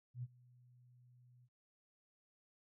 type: tone with ADSR envelope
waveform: sine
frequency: 123.47 Hz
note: B2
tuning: in tune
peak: -39 dBFS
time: 0.14-1.49 s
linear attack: 91 ms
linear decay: 37 ms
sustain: -24 dB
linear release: 50 ms
effects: none